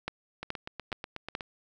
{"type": "two click trains", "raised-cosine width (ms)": 0.3, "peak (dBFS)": [-16, -21], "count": [4, 9], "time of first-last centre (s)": [[0.08, 1.351], [0.43, 1.408]], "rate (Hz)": [2.36, 8.18], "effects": []}